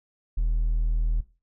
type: tone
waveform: triangle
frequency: 40.02 Hz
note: D#1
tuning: 50 cents sharp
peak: -18 dBFS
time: 0.37-1.21 s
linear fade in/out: 10 ms
effects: noise-tail reverb RT60 0.3 s tail -18 dB re dry + tanh soft clip ceiling -16 dBFS